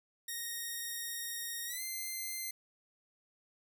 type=tone with pitch glide; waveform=5% pulse; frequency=1864.7 to 2081 Hz; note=A#6 to C7; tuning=0 to -10 cents; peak=-28 dBFS; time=0.28-2.51 s; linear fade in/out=5 ms; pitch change=+190 cents; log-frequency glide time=1.66-1.82 s; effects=none